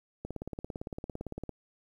click train, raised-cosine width 2 ms, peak -24 dBFS, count 23, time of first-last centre 0.25-1.493 s, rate 17.7 Hz, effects 10-bit

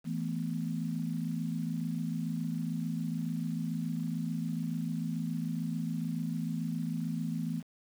sine chord, E suspended fourth, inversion none, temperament equal, 164.81 / 220 / 246.9 Hz, E3 / A3 / B3, 0 / 0 / 0 cents, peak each -34 / -37 / -37 dBFS, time 0.04-7.63 s, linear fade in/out 50 ms, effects 9-bit

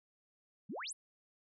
sine exponential sweep, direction up, 159.5 to 11460 Hz, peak -40 dBFS, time 0.69-0.93 s, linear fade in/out 10 ms, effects none

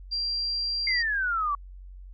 sine tone, 4741 Hz, D8, 16 cents sharp, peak -26 dBFS, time 0.11-1.03 s, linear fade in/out 20 ms
sine exponential sweep, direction down, 2137 to 1126 Hz, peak -24 dBFS, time 0.87-1.55 s, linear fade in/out 2 ms
effects added 46 Hz sine -41 dBFS peak until 2.13 s

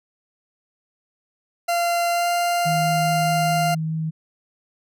40% pulse tone with pitch glide, 690 to 696.8 Hz, F5 to F5, -21 to -4 cents, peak -18 dBFS, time 1.68-3.75 s, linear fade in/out 10 ms, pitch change +17 cents, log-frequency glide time 2.11-2.28 s
sine tone with vibrato, 159.2 Hz, D#3, 40 cents sharp, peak -22 dBFS, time 2.65-4.11 s, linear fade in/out 20 ms, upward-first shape triangle, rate 4.8 Hz, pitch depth 8 cents each way
effects none

